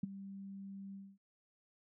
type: tone with ADSR envelope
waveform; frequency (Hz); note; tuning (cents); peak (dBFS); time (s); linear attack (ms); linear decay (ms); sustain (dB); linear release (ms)
sine; 196; G3; 0; -30; 0.03-1.18; 6; 15; -15; 240
effects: none